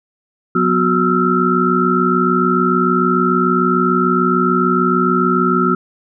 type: tone cluster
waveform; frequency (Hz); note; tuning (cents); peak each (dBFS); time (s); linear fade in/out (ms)
sine; 181.3 / 248.1 / 366.6 / 1300 / 1360; F#3 / B3 / F#4 / E6 / F6; -35 / +8 / -16 / -24 / -46; -18; 0.55-5.75; 5
effects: none